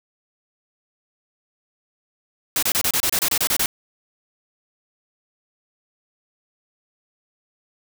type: noise bursts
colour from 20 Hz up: white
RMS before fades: -20 dBFS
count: 12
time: 2.56-3.66 s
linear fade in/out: 2 ms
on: 66 ms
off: 28 ms
effects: none